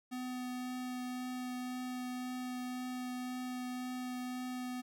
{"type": "tone with vibrato", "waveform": "square", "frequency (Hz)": 251.2, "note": "B3", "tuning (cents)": 30, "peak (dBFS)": -39, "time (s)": [0.11, 4.82], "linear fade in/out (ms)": 20, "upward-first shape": "triangle", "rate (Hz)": 1.9, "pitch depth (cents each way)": 9, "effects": []}